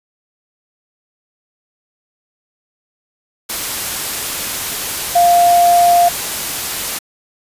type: tone in noise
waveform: sine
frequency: 698.5 Hz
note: F5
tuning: in tune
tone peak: -7 dBFS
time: 5.15-6.09 s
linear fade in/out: 10 ms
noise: white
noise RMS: -21 dBFS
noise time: 3.49-6.99 s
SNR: +11 dB
effects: resampled to 32000 Hz